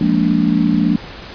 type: chord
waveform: sine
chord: Bb dominant seventh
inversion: second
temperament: just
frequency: 174.81 / 209.8 / 233.1 / 291.4 Hz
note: F3 / Ab3 / Bb3 / D4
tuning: +2 / +18 / 0 / -13 cents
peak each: -17 dBFS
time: 0.01-0.96 s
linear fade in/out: 2 ms
effects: pink hiss -33 dBFS RMS until 1.34 s + resampled to 11025 Hz